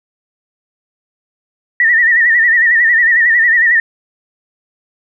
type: tone with vibrato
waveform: sine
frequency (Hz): 1872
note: A#6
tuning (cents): +7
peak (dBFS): -7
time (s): 1.8-3.8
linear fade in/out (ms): 2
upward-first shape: sine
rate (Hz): 11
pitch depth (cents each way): 84
effects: none